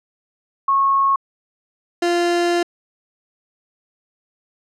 sine / 30% pulse tone pair in turn, 1095 / 346.9 Hz, C#6 / F4, -22 / -12 cents, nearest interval octave + minor sixth, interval 1990 cents, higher first, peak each -13 dBFS, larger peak neither, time 0.68-1.16 / 2.02-2.63 s, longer second, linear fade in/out 5 ms, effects low-pass 7000 Hz 12 dB/octave

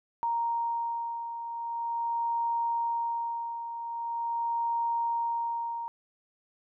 sine beating tone pair, 932.3 / 932.73 Hz, A#5 / A#5, 0 / +1 cents, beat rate 0.43 Hz, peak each -29 / -36 dBFS, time 0.23-5.88 s, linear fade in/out 0 ms, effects none

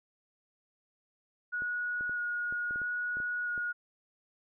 sine tone with vibrato, 1450 Hz, F#6, 35 cents flat, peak -31 dBFS, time 1.52-3.73 s, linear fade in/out 20 ms, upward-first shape square, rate 0.77 Hz, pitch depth 9 cents each way
clicks, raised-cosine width 2 ms, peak -35 dBFS, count 10, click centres 1.621 / 2.009 / 2.095 / 2.525 / 2.709 / 2.759 / 2.817 / 3.17 / 3.202 / 3.578 s
effects none

